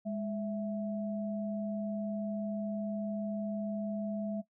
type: tone pair together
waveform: sine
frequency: 206.8 / 659.3 Hz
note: G#3 / E5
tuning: -7 / 0 cents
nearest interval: octave + minor sixth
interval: 2007 cents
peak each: -34 / -38 dBFS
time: 0.05-4.42 s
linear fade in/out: 20 ms
effects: noise-tail reverb RT60 0.1 s tail -18 dB re dry